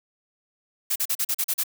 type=noise bursts; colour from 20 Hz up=blue; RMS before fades=-24 dBFS; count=8; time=0.9-1.637 s; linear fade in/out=10 ms; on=58 ms; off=39 ms; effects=none